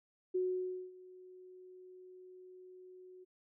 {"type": "tone with ADSR envelope", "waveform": "sine", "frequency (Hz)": 367.8, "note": "F#4", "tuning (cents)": -10, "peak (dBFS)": -30, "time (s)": [0.34, 3.25], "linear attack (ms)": 13, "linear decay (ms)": 560, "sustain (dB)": -22, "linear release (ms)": 20, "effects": []}